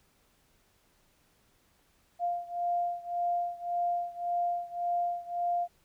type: beating tone pair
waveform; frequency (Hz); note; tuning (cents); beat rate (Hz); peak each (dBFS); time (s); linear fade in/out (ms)
sine; 698.5 / 700.3; F5 / F5; 0 / +5; 1.8; -31 / -33; 2.19-5.68; 50
effects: pink hiss -68 dBFS RMS until 5.84 s